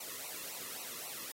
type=noise with flanger; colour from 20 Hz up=white; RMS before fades=-44 dBFS; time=0-1.32 s; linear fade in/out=5 ms; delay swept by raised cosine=0.58 to 1.34 ms; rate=3.7 Hz; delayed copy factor=-1; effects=AAC 48 kbps